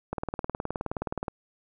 click train, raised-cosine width 1 ms, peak -16 dBFS, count 23, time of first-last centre 0.13-1.282 s, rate 19.1 Hz, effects none

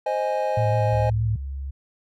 triangle chord, Ab major, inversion first, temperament equal with one note detuned, 523.3 / 622.3 / 827.7 Hz, C5 / Eb5 / Ab5, 0 / 0 / -6 cents, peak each -24 dBFS, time 0.06-1.1 s, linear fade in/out 5 ms
sine tone with vibrato, 110 Hz, A2, in tune, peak -20 dBFS, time 0.57-1.36 s, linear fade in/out 5 ms, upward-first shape square, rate 6.4 Hz, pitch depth 27 cents each way
sine tone, 68.4 Hz, C#2, 23 cents flat, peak -28 dBFS, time 0.92-1.71 s, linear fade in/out 10 ms
effects none

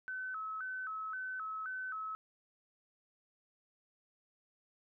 sine tone with vibrato, 1400 Hz, F6, 4 cents sharp, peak -38 dBFS, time 0.08-2.15 s, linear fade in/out 0 ms, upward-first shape square, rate 1.9 Hz, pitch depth 140 cents each way, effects none

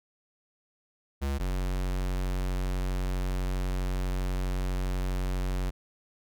square tone pair in turn, 69.3 / 46.14 Hz, C#2 / F#1, 0 / -4 cents, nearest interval perfect fifth, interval 704 cents, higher first, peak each -28 dBFS, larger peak neither, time 1.21-1.39 / 1.39-5.71 s, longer second, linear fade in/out 20 ms, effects none

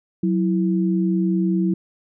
sine tone pair together, 185.01 / 330 Hz, F#3 / E4, 0 / +2 cents, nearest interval minor seventh, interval 1002 cents, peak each -18 / -22 dBFS, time 0.23-1.74 s, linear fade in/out 5 ms, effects none

